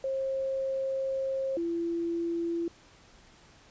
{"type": "tone pair in turn", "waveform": "sine", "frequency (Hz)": [535, 337.9], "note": ["C5", "E4"], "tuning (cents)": [38, 43], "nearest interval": "minor sixth", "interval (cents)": 795, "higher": "first", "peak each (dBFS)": -28, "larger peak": "neither", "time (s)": [[0.04, 1.57], [1.57, 2.68]], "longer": "first", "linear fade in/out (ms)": 2, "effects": ["pink hiss -57 dBFS RMS until 3.7 s", "resampled to 16000 Hz"]}